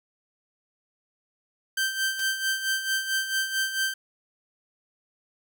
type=tone with tremolo; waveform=sawtooth; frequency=1561 Hz; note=G6; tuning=8 cents flat; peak=-19 dBFS; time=1.77-3.94 s; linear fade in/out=5 ms; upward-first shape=sine; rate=4.5 Hz; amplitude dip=65%
type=noise with exponential decay; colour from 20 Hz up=white; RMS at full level=-35 dBFS; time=2.19-2.27 s; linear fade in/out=2 ms; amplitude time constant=16 ms
effects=none